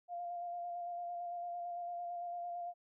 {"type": "tone with vibrato", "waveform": "sine", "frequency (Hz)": 698.5, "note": "F5", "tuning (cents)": 0, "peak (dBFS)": -39, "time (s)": [0.08, 2.74], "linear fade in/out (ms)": 50, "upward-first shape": "square", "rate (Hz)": 8.9, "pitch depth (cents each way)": 16, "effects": []}